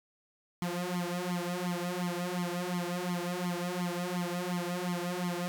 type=tone with flanger; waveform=sawtooth; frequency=177.2 Hz; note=F3; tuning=25 cents sharp; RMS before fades=-34 dBFS; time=0.62-5.48 s; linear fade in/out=0 ms; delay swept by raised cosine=0.92 to 4.12 ms; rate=2.8 Hz; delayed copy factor=+1; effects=none